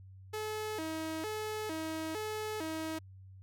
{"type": "tone with vibrato", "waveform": "sawtooth", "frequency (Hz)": 370, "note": "F#4", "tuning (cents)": 0, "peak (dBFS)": -32, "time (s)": [0.33, 2.99], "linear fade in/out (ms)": 10, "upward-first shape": "square", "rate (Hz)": 1.1, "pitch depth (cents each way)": 260, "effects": ["added 95 Hz sine -50 dBFS peak until 3.42 s"]}